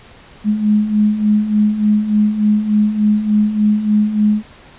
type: beating tone pair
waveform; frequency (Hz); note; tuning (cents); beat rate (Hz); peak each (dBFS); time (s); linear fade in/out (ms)
sine; 208.4 / 211.8; G#3 / G#3; +6 / +34; 3.4; -18 / -12; 0.44-4.43; 50
effects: pink hiss -42 dBFS RMS until 4.78 s + resampled to 8000 Hz